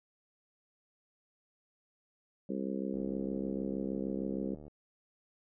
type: harmonic tone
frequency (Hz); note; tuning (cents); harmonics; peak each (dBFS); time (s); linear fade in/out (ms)
66.5; C2; +29; 3 / 4 / 5 / 6 / 7 / 8; -37 / -39 / -41 / -43 / -44 / -45; 2.49-4.55; 5
type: click train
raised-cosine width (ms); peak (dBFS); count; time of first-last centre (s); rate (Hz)
2; -37; 131; 2.94-4.68; 74.7
effects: none